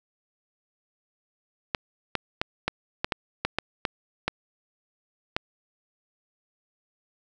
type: clicks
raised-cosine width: 0.3 ms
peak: -8 dBFS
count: 11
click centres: 1.748 / 2.153 / 2.415 / 2.68 / 3.045 / 3.122 / 3.45 / 3.586 / 3.852 / 4.28 / 5.365 s
effects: none